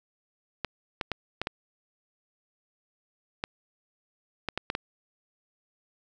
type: clicks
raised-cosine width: 0.3 ms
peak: -13 dBFS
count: 10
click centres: 0.647 / 1.012 / 1.117 / 1.416 / 1.471 / 3.439 / 4.487 / 4.576 / 4.701 / 4.751 s
effects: none